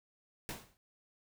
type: noise with exponential decay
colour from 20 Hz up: pink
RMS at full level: -38 dBFS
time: 0.49-0.77 s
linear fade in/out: 0 ms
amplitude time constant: 60 ms
effects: none